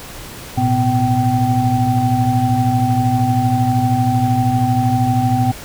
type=tone cluster; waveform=sine; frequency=110.7 / 123.5 / 250.5 / 770 Hz; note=A2 / B2 / B3 / G5; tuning=+11 / 0 / +25 / -31 cents; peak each=-18 dBFS; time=0.57-5.52 s; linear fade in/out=10 ms; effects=pink hiss -33 dBFS RMS until 5.64 s